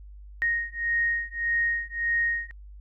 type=beating tone pair; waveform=sine; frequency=1864.7 / 1866.4 Hz; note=A#6 / A#6; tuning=0 / +2 cents; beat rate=1.7 Hz; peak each=-27 dBFS; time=0.42-2.51 s; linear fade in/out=0 ms; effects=added 50 Hz sine -42 dBFS peak until 2.8 s